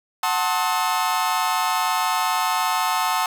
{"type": "chord", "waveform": "40% pulse", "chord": "F# diminished seventh", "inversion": "none", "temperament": "just", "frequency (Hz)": [740, 888, 1065.6, 1278.7], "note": ["F#5", "A5", "C6", "Eb6"], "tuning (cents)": [0, 16, 31, 47], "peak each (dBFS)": [-25, -23, -25, -25], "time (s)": [0.23, 3.26], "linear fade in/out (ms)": 2, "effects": []}